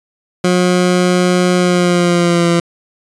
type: tone with pitch glide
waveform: 20% pulse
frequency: 180 to 170.78 Hz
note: F#3 to F3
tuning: -47 to -38 cents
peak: -5 dBFS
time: 0.44-2.6 s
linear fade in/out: 5 ms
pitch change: -91 cents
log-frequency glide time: 1.56-2.48 s
effects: resampled to 22050 Hz